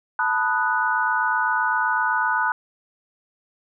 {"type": "chord", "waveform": "sine", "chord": "B dominant seventh", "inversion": "third", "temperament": "equal", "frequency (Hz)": [880, 987.8, 1244.5, 1480], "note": ["A5", "B5", "D#6", "F#6"], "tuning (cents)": [0, 0, 0, 0], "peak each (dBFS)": [-25, -25, -27, -22], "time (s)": [0.19, 2.52], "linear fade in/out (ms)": 2, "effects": []}